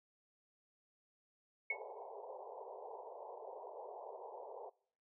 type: tone with exponential decay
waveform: sine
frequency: 2200 Hz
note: C#7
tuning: 14 cents flat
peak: -31 dBFS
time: 1.7-1.8 s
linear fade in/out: 5 ms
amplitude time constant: 21 ms
type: band-pass noise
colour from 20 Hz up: pink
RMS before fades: -50 dBFS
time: 1.7-4.7 s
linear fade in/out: 10 ms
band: 400 to 980 Hz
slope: 96 dB/octave
effects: noise-tail reverb RT60 0.6 s tail -24 dB re dry